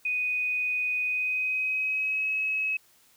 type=tone with pitch glide; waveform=sine; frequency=2489 to 2566 Hz; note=D#7 to E7; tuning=0 to -47 cents; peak=-25 dBFS; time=0.05-2.77 s; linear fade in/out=5 ms; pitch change=+53 cents; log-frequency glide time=1.03-2.32 s; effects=white hiss -61 dBFS RMS until 3.16 s